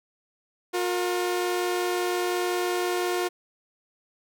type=tone pair together; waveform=sawtooth; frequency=358 / 463.6 Hz; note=F4 / A#4; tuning=+43 / -10 cents; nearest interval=major third; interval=447 cents; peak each=-21 / -29 dBFS; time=0.73-3.29 s; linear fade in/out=20 ms; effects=none